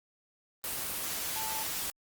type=tone in noise; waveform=sine; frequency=879 Hz; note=A5; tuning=2 cents flat; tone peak=-38 dBFS; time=1.36-1.63 s; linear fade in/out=0 ms; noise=white; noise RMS=-35 dBFS; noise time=0.64-1.9 s; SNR=-6 dB; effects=Opus 24 kbps